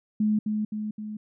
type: tone with echo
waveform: sine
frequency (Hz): 213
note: G#3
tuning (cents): +44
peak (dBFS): -20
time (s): 0.2-0.39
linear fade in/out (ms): 5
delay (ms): 260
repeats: 3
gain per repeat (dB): -4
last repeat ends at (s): 1.17
effects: none